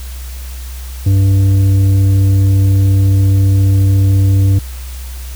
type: tone with tanh clipping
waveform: sine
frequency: 97.4 Hz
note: G2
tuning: 11 cents flat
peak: -8 dBFS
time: 1.06-4.59 s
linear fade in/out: 5 ms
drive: 7 dB
effects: added 63 Hz sine -23 dBFS peak until 5.35 s + white hiss -35 dBFS RMS until 5.35 s